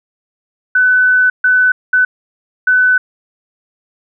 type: tone bursts at uneven times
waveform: sine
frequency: 1503 Hz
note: F#6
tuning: 27 cents sharp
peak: -7 dBFS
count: 4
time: 0.75-1.3 / 1.44-1.72 / 1.93-2.05 / 2.67-2.98 s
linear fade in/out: 5 ms
effects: none